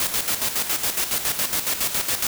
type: noise with tremolo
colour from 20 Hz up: white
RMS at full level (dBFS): -22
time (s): 0-2.27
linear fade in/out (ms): 2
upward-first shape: square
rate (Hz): 7.2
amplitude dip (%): 60
effects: none